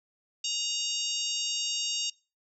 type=harmonic tone with a mistuned harmonic; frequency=930 Hz; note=A#5; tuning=4 cents flat; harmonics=3 / 4 / 5 / 6 / 7 / 8; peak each=-34 / -35 / -36 / -37 / -37 / -38 dBFS; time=0.44-2.1 s; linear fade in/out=5 ms; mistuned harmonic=3; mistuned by=+25 cents; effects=noise-tail reverb RT60 0.3 s tail -23 dB re dry